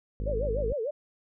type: harmonic tone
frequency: 51.9 Hz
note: G#1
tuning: in tune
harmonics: 1 / 2 / 3 / 4 / 5 / 6 / 7 / 8 / 9 / 10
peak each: -30 / -38 / -43 / -44 / -47 / -51 / -51 / -50 / -48 / -54 dBFS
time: 0.2-0.73 s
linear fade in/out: 0 ms
type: tone with vibrato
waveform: sine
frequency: 509 Hz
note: C5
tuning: 48 cents flat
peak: -28 dBFS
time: 0.26-0.91 s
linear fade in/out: 10 ms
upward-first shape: sine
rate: 6.7 Hz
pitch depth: 280 cents each way
effects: none